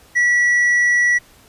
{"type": "tone with tanh clipping", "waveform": "sine", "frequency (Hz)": 1942, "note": "B6", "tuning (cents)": -30, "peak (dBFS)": -13, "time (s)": [0.15, 1.19], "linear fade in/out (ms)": 20, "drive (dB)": 4, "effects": ["pink hiss -49 dBFS RMS until 1.48 s", "resampled to 32000 Hz"]}